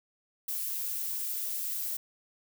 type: noise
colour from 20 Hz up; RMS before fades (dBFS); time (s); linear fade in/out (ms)
violet; -34; 0.48-1.97; 5
effects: none